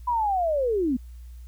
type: linear sweep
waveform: sine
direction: down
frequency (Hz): 997 to 231.7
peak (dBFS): -21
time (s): 0.07-0.97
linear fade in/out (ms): 10
effects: added 60 Hz sine -39 dBFS peak until 1.47 s + white hiss -63 dBFS RMS until 1.47 s